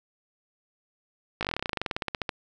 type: slowing click train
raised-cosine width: 0.3 ms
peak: -12 dBFS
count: 23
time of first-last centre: 1.41-2.292 s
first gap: 18 ms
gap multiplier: 1.07
effects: none